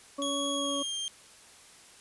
harmonic tone, 281 Hz, C#4, 24 cents sharp, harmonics 1 / 2 / 4, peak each -34 / -35 / -37 dBFS, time 0.18-0.83 s, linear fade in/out 10 ms
sawtooth tone with pitch glide, 3322 to 3185 Hz, G#7 to G7, 0 to +27 cents, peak -29 dBFS, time 0.22-1.08 s, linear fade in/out 0 ms, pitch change -73 cents, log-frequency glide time 0.53-0.96 s
effects white hiss -54 dBFS RMS until 2 s + resampled to 24000 Hz

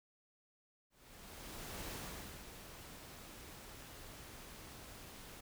pink noise with ADSR envelope, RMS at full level -45 dBFS, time 0.9-5.41 s, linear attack 1000 ms, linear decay 510 ms, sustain -8 dB, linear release 10 ms, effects none

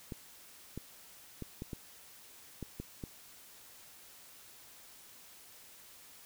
clicks, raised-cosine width 3 ms, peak -27 dBFS, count 8, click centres 0.122 / 0.776 / 1.423 / 1.621 / 1.732 / 2.627 / 2.8 / 3.038 s, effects white hiss -56 dBFS RMS until 6.25 s

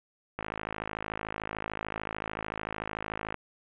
click train, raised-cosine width 0.5 ms, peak -18 dBFS, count 159, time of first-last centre 0.39-3.343 s, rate 53.5 Hz, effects resampled to 8000 Hz + 8-bit

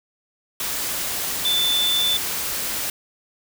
sine tone in noise, 3520 Hz, A7, in tune, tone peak -18 dBFS, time 1.45-2.17 s, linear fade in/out 2 ms, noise white, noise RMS -26 dBFS, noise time 0.6-2.9 s, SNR +5 dB, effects none

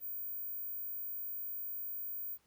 sine tone, 15250 Hz, A#9, 38 cents sharp, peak -37 dBFS, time 0-2.38 s, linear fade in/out 50 ms, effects tanh soft clip ceiling -34 dBFS + pink hiss -72 dBFS RMS until 2.46 s

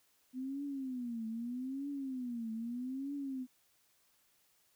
sine tone with vibrato, 251.5 Hz, B3, 32 cents sharp, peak -37 dBFS, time 0.33-3.47 s, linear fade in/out 50 ms, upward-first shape triangle, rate 0.8 Hz, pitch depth 230 cents each way, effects white hiss -72 dBFS RMS until 4.75 s

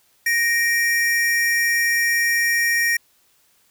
square tone pair together, 1864.7 / 2343 Hz, A#6 / D7, 0 / -5 cents, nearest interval major third, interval 395 cents, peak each -18 / -26 dBFS, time 0.26-2.97 s, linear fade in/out 5 ms, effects white hiss -60 dBFS RMS until 3.7 s

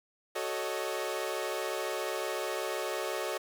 sawtooth chord, D# half-diminished seventh, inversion first, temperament equal with one note detuned, 374.3 / 440 / 554.4 / 622.3 Hz, F#4 / A4 / C#5 / D#5, +20 / 0 / 0 / 0 cents, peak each -34 dBFS, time 0.35-3.38 s, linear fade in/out 10 ms, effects 10-bit

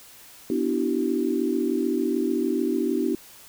sine chord, E minor seventh, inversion second, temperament equal with one note detuned, 246.9 / 293.7 / 329.6 / 383 Hz, B3 / D4 / E4 / G4, 0 / 0 / 0 / -40 cents, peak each -27 dBFS, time 0.5-3.15 s, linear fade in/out 2 ms, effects white hiss -48 dBFS RMS until 3.48 s

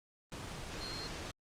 sine tone in noise, 4200 Hz, C8, 6 cents sharp, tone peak -43 dBFS, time 0.81-1.07 s, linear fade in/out 0 ms, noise pink, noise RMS -43 dBFS, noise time 0.32-1.31 s, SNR -3 dB, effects low-pass 7000 Hz 12 dB/octave + Opus 24 kbps

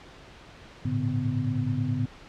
sine tone cluster, 105.9 / 115.3 / 142.1 / 252.6 Hz, G#2 / A#2 / C#3 / B3, +34 / -19 / +43 / +39 cents, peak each -30 dBFS, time 0.85-2.06 s, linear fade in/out 5 ms, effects pink hiss -48 dBFS RMS until 2.28 s + low-pass 4000 Hz 12 dB/octave

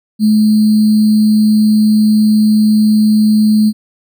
sine tone with sample-and-hold, 214.2 Hz, A3, 46 cents flat, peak -6 dBFS, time 0.19-3.73 s, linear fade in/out 50 ms, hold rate 4410 Hz, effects none

